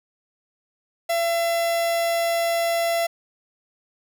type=tone; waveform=45% pulse; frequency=675 Hz; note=E5; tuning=41 cents sharp; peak=-20 dBFS; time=1.09-3.07 s; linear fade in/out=10 ms; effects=none